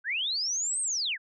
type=linear two-way sweep; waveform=sine; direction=up then down; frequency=1480 to 8600 to 1480 Hz; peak=-27 dBFS; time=0.04-1.18 s; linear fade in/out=50 ms; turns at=0.81 s; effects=none